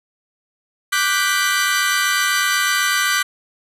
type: chord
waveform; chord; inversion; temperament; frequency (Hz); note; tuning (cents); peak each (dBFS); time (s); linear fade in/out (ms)
sawtooth; G major seventh; second; equal; 1174.7 / 1480 / 1568 / 1975.5; D6 / F#6 / G6 / B6; 0 / 0 / 0 / 0; -18; 0.92-3.23; 10
effects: resampled to 32000 Hz + 8-bit